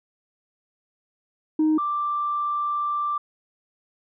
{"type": "tone pair in turn", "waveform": "sine", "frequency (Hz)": [311.1, 1177.2], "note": ["D#4", "D6"], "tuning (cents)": [0, 4], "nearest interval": "octave + major seventh", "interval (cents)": 2304, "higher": "second", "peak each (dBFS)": [-15, -22], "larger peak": "first", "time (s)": [[1.59, 1.78], [1.78, 3.18]], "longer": "second", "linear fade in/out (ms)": 5, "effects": ["tanh soft clip ceiling -15 dBFS"]}